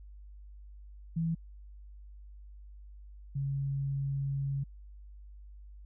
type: tone pair in turn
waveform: sine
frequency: 164.81 / 138.07 Hz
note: E3 / C#3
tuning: 0 / -7 cents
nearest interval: minor third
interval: 307 cents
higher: first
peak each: -28 / -30 dBFS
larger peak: first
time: 1.16-1.35 / 3.35-4.64 s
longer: second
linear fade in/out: 10 ms
effects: added 50 Hz sine -47 dBFS peak until 5.85 s